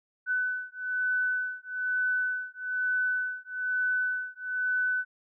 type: beating tone pair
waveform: sine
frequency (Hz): 1501 / 1502.1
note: F#6 / F#6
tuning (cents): +24 / +26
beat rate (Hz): 1.1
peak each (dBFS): -30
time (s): 0.26-5.05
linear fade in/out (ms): 50
effects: none